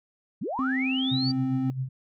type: linear sweep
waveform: sine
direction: up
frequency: 130.81 to 4713 Hz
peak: -28 dBFS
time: 0.41-1.32 s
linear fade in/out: 10 ms
type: tone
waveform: triangle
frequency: 261.6 Hz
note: C4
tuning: in tune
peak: -23 dBFS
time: 0.59-1.7 s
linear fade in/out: 0 ms
type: tone with tremolo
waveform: sine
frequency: 130.81 Hz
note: C3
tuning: in tune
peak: -25 dBFS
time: 1.11-1.89 s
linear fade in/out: 10 ms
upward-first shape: sine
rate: 7.5 Hz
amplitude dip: 65%
effects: none